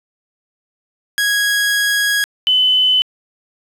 sawtooth / sine tone pair in turn, 1655 / 3021 Hz, G#6 / F#7, -6 / +35 cents, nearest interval minor seventh, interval 1041 cents, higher second, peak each -10 dBFS, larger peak neither, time 1.18-2.24 / 2.47-3.02 s, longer first, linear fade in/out 0 ms, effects resampled to 32000 Hz + 7-bit

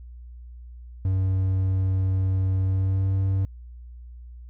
triangle tone with pitch glide, 94.6 to 96.2 Hz, F#2 to G2, +39 to -32 cents, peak -18 dBFS, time 1.05-3.45 s, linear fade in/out 0 ms, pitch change +29 cents, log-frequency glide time 2.61-3.12 s, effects added 60 Hz sine -39 dBFS peak until 4.49 s

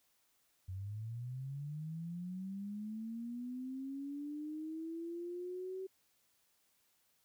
sine linear sweep, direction up, 90.7 to 382.2 Hz, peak -40 dBFS, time 0.68-5.87 s, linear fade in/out 10 ms, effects white hiss -75 dBFS RMS until 7.24 s

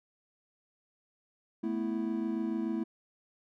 triangle chord, A suspended second, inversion none, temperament equal, 220 / 246.9 / 329.6 Hz, A3 / B3 / E4, 0 / 0 / 0 cents, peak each -32 / -35 / -32 dBFS, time 1.63-2.84 s, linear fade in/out 10 ms, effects none

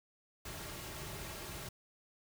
pink noise with comb filter, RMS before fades -45 dBFS, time 0.45-1.69 s, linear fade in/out 5 ms, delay 4 ms, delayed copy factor -0.5, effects none

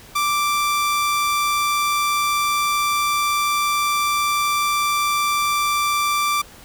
sawtooth tone, 1174.7 Hz, D6, in tune, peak -14 dBFS, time 0.15-6.42 s, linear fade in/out 10 ms, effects pink hiss -44 dBFS RMS until 6.64 s

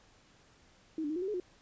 sine tone with pitch steps, 318.3 / 292.7 / 313 / 356 / 381.1 / 422.8 / 360.9 Hz, D#4 / D4 / D#4 / F4 / G4 / G#4 / F#4, +39 / -6 / +10 / +33 / -49 / +31 / -43 cents, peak -32 dBFS, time 0.98-1.4 s, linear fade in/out 2 ms, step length 60 ms, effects pink hiss -63 dBFS RMS until 1.61 s + resampled to 16000 Hz

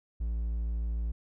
triangle tone, 56.7 Hz, A#1, 47 cents flat, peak -27 dBFS, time 0.2-1.12 s, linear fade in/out 10 ms, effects none

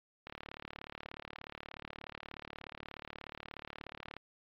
click train, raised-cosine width 0.3 ms, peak -27 dBFS, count 144, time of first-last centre 0.27-4.166 s, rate 36.7 Hz, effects low-pass 4000 Hz 12 dB/octave + AAC 32 kbps

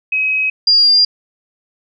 sine tone pair in turn, 2543 / 4801 Hz, D#7 / D8, +37 / +37 cents, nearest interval major seventh, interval 1100 cents, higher second, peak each -13 / -7 dBFS, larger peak second, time 0.12-0.5 / 0.67-1.05 s, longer neither, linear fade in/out 5 ms, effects none

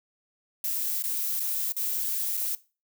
violet noise with dropouts, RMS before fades -29 dBFS, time 0.64-2.55 s, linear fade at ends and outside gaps 2 ms, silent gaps 1.024-1.038 / 1.397-1.402 / 1.722-1.765 / 2.371-2.374 s, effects noise-tail reverb RT60 0.3 s tail -18 dB re dry

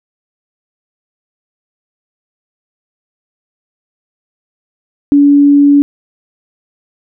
sine tone, 285.6 Hz, D4, 48 cents flat, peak -3 dBFS, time 5.12-5.82 s, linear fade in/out 0 ms, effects none

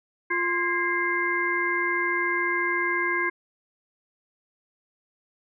harmonic tone with a mistuned harmonic, 349.2 Hz, F4, in tune, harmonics 1 / 3 / 5 / 6, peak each -30 / -29 / -27 / -27 dBFS, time 0.3-3.3 s, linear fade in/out 10 ms, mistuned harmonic 5, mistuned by -120 cents, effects none

